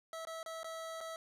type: tone with dropouts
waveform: 25% pulse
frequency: 651 Hz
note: E5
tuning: 22 cents flat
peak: -38 dBFS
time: 0.13-1.16 s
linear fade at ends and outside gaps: 1 ms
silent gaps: 0.251-0.271 / 0.43-0.461 / 0.632-0.644 / 1.006-1.011 s
effects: low-pass 12000 Hz 12 dB/octave + 13-bit